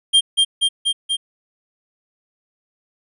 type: tone with echo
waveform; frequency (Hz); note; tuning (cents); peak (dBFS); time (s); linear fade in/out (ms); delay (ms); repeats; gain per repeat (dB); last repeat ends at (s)
square; 3193; G7; +31; -10; 0.13-0.21; 20; 240; 4; -2; 1.17
effects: resampled to 24000 Hz